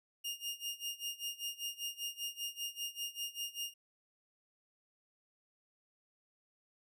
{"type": "tone with tremolo", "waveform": "sawtooth", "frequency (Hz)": 2832, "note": "F7", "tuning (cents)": 23, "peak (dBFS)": -33, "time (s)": [0.24, 3.74], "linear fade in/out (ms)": 10, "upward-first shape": "sine", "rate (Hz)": 5.1, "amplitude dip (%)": 90, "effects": []}